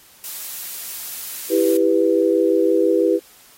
blue noise, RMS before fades -30 dBFS, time 0.24-1.77 s, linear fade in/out 0 ms
sine chord, E minor, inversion none, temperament just, 329.6 / 395.6 / 494.4 Hz, E4 / G4 / B4, 0 / +16 / +2 cents, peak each -18 / -18 / -18 dBFS, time 1.49-3.2 s, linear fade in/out 50 ms
effects white hiss -49 dBFS RMS until 3.57 s + AAC 48 kbps

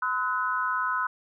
sine tone cluster, 1020 / 1280 / 1483 Hz, C6 / D#6 / F#6, -44 / +49 / +4 cents, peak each -29 dBFS, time 0.02-1.07 s, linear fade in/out 5 ms, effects none

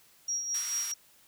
sine tone with tremolo, 5660 Hz, F8, 22 cents sharp, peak -28 dBFS, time 0.28-0.94 s, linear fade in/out 5 ms, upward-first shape sine, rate 4.6 Hz, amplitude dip 50%
white band-pass noise, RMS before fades -41 dBFS, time 0.54-0.92 s, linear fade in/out 5 ms, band 1100 to 12000 Hz, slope 24 dB/octave
effects white hiss -61 dBFS RMS until 1.27 s

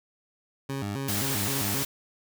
20% pulse tone with vibrato, 117.7 Hz, A#2, 17 cents sharp, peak -25 dBFS, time 0.69-1.83 s, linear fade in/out 5 ms, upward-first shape square, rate 3.8 Hz, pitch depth 260 cents each way
white noise, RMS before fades -30 dBFS, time 1.08-1.85 s, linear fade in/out 5 ms
effects none

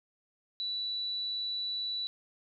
sine tone, 3951 Hz, B7, in tune, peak -32 dBFS, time 0.6-2.07 s, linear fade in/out 0 ms, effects none

